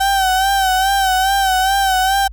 35% pulse tone with vibrato, 768 Hz, G5, 36 cents flat, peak -11 dBFS, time 0-2.28 s, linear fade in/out 10 ms, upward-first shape sine, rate 2.4 Hz, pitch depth 54 cents each way, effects added 53 Hz sine -30 dBFS peak until 2.32 s

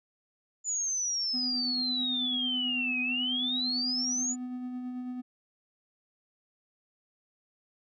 sine exponential two-way sweep, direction down then up, 7040 to 2489 to 7040 Hz, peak -28 dBFS, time 0.64-4.36 s, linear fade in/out 50 ms, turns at 3.01 s
triangle tone with tremolo, 250 Hz, B3, 21 cents sharp, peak -31 dBFS, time 1.33-5.22 s, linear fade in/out 20 ms, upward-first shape sine, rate 9.1 Hz, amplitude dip 30%
effects none

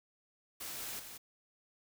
white noise with echo, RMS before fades -43 dBFS, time 0.6-1 s, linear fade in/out 10 ms, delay 180 ms, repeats 1, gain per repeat -6 dB, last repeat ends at 1.18 s, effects none

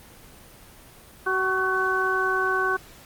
harmonic tone with a mistuned harmonic, 377.5 Hz, F#4, 35 cents sharp, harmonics 1 / 2 / 3 / 4, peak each -27 / -32 / -26 / -24 dBFS, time 1.26-2.77 s, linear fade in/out 10 ms, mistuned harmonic 3, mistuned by -28 cents, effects pink hiss -48 dBFS RMS until 3.05 s + Opus 24 kbps

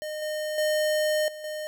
square tone with level steps, 612 Hz, D#5, 29 cents flat, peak -32 / -29 / -23 / -38 / -32 dBFS, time 0.02-1.67 s, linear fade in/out 0 ms, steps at 0.22 / 0.58 / 1.28 / 1.44 s, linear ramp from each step 2 ms, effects none

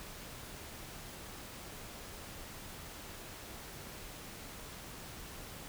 silence, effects pink hiss -48 dBFS RMS until 5.68 s

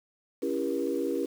sine chord, C# diminished seventh, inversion none, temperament just, 277.2 / 332.6 / 399.1 / 479 Hz, C#4 / E4 / G4 / Bb4, 0 / +16 / +31 / +47 cents, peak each -32 dBFS, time 0.42-1.26 s, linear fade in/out 10 ms, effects tanh soft clip ceiling -16 dBFS + 8-bit

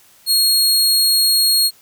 sawtooth tone, 4291 Hz, C8, 43 cents sharp, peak -9 dBFS, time 0.26-1.71 s, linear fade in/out 50 ms, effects white hiss -50 dBFS RMS until 1.81 s

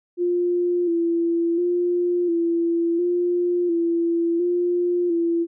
sine tone with vibrato, 344.6 Hz, F4, 23 cents flat, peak -18 dBFS, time 0.17-5.47 s, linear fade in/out 50 ms, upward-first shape square, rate 0.71 Hz, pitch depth 37 cents each way, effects none

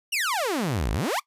sawtooth exponential two-way sweep, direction down then up, 2960 to 47 to 1261 Hz, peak -20 dBFS, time 0.12-1.2 s, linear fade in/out 10 ms, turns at 0.91 s, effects noise-tail reverb RT60 0.1 s tail -21 dB re dry + resampled to 32000 Hz

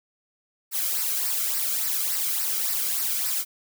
blue noise with flanger, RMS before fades -26 dBFS, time 0.71-3.45 s, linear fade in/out 50 ms, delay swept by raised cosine 0.29 to 1.14 ms, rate 3.5 Hz, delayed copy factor -0.65, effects none

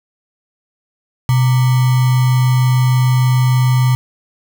sine tone with sample-and-hold, 126.7 Hz, B2, 45 cents sharp, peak -9 dBFS, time 1.29-3.95 s, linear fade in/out 0 ms, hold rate 1050 Hz, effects none

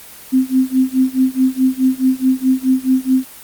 sine tone with tremolo, 260 Hz, C4, 11 cents flat, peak -8 dBFS, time 0.32-3.25 s, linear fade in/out 20 ms, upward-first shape sine, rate 4.7 Hz, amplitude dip 95%, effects white hiss -37 dBFS RMS until 3.43 s + Opus 24 kbps

